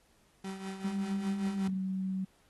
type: tone with tremolo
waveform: 35% pulse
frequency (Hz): 192.3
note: G3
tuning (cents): -33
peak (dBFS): -34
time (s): 0.44-1.68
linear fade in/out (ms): 5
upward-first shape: triangle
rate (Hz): 5.1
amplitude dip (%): 65
type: tone with pitch glide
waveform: sine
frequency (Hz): 198.8 to 189.28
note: G3 to F#3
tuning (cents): +25 to +40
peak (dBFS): -31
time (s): 0.84-2.25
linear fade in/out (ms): 10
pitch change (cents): -85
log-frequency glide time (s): 1.56-1.69
effects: pink hiss -68 dBFS RMS until 2.49 s + AAC 32 kbps